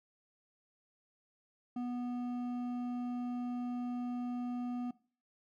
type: tone with hard clipping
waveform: sine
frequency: 245.1 Hz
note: B3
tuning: 13 cents flat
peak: -37 dBFS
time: 1.76-4.91 s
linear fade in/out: 5 ms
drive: 8 dB
effects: noise-tail reverb RT60 0.4 s tail -20 dB re dry